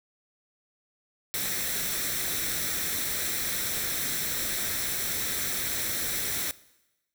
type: noise with comb filter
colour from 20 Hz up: white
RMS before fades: -30 dBFS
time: 1.34-6.51 s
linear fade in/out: 0 ms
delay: 0.52 ms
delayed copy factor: +0.55
effects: noise-tail reverb RT60 1.0 s tail -20 dB re dry